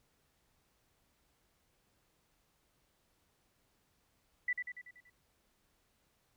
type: tone with echo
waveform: sine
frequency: 1975.5 Hz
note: B6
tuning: in tune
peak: -30 dBFS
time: 4.48-4.53 s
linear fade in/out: 5 ms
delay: 95 ms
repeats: 6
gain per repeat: -5 dB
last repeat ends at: 5.1 s
effects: pink hiss -75 dBFS RMS until 6.36 s